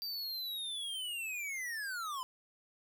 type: linear sweep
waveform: square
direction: down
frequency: 4699 to 996 Hz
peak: -38 dBFS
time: 0.02-2.23 s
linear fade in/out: 0 ms
effects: 11-bit